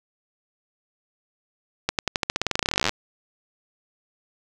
accelerating click train, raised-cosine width 0.2 ms, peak -4 dBFS, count 28, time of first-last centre 1.89-2.894 s, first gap 98 ms, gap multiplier 0.91, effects none

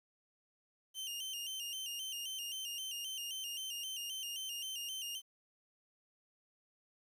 sawtooth tone with vibrato, 2959 Hz, F#7, 1 cent flat, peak -37 dBFS, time 0.94-5.22 s, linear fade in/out 50 ms, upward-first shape square, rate 3.8 Hz, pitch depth 75 cents each way, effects 11-bit

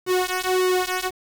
sawtooth tone with flanger, 368.2 Hz, F#4, 8 cents flat, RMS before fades -22 dBFS, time 0.06-1.11 s, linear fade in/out 50 ms, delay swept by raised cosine 1.2 to 3 ms, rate 1.7 Hz, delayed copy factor -1, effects 7-bit

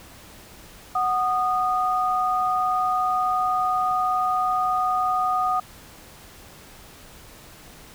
sine tone pair together, 740 / 1231.7 Hz, F#5 / D#6, 0 / -18 cents, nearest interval major sixth, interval 882 cents, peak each -23 / -22 dBFS, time 0.95-5.6 s, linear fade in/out 5 ms, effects pink hiss -46 dBFS RMS until 7.94 s

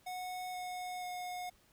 square tone with pitch steps, 733 / 727.9 / 722.9 Hz, F#5 / F#5 / F#5, -16 / -29 / -40 cents, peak -40 dBFS, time 0.06-1.5 s, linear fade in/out 10 ms, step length 480 ms, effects pink hiss -68 dBFS RMS until 1.72 s

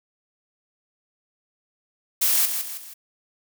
blue noise with echo, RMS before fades -20 dBFS, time 2.21-2.46 s, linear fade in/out 10 ms, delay 160 ms, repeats 3, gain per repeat -7 dB, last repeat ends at 2.94 s, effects none

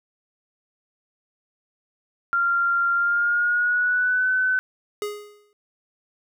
sine tone with pitch glide, 1387 to 1512.5 Hz, F6 to F#6, -12 to +38 cents, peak -18 dBFS, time 2.33-4.59 s, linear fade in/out 0 ms, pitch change +150 cents, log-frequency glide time 2.94-4.29 s
square tone with exponential decay, 415.3 Hz, G#4, in tune, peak -24 dBFS, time 5.02-5.53 s, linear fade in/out 1 ms, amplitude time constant 110 ms
effects none

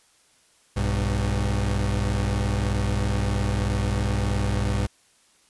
30% pulse tone pair together, 61.9 / 100.72 Hz, B1 / G2, +5 / +47 cents, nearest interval minor sixth, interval 842 cents, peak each -22 dBFS, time 0.76-4.87 s, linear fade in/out 10 ms, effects white hiss -60 dBFS RMS until 5.49 s + resampled to 24000 Hz

